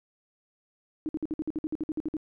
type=tone bursts; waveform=sine; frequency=311.1 Hz; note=D#4; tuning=in tune; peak=-27 dBFS; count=14; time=1.06-2.168 s; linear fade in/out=0 ms; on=29 ms; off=54 ms; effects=none